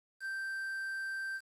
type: tone with quantisation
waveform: triangle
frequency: 1566 Hz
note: G6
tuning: 2 cents flat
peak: -34 dBFS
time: 0.2-1.41 s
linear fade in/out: 50 ms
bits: 9
effects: low-pass 11000 Hz 12 dB/octave